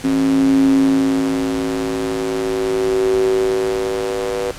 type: tone with high-pass filter sweep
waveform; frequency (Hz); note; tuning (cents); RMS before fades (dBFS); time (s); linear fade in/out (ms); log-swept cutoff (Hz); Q
square; 54.2; A1; -25; -17; 0.04-4.51; 0; 250 to 450; 10
effects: pink hiss -34 dBFS RMS until 4.58 s + low-pass 10000 Hz 12 dB/octave